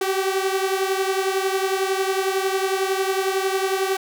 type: beating tone pair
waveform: sawtooth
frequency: 380.3 / 391.3 Hz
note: F#4 / G4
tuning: +48 / -3 cents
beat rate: 11 Hz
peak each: -18 / -21 dBFS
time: 0.01-3.97 s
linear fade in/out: 5 ms
effects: none